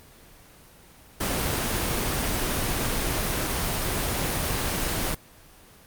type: noise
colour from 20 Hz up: pink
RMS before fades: -26 dBFS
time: 1.2-5.15 s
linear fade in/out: 10 ms
effects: pink hiss -51 dBFS RMS until 5.86 s + Opus 24 kbps